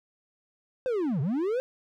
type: linear two-way sweep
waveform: triangle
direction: down then up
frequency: 530 to 123.4 to 530 Hz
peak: -23 dBFS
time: 0.86-1.6 s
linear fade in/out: 0 ms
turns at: 1.21 s
effects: none